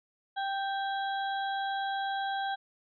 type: harmonic tone with a mistuned harmonic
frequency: 784 Hz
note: G5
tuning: in tune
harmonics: 1 / 2 / 4 / 5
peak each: -31 / -37 / -43 / -45 dBFS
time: 0.36-2.56 s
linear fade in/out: 20 ms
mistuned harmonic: 4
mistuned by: +87 cents
effects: none